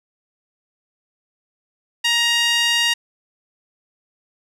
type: tone with band-pass filter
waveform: 5% pulse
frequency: 940 Hz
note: A#5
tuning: 14 cents sharp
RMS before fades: -18 dBFS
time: 2.04-2.94 s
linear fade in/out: 10 ms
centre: 2500 Hz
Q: 1.6
effects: none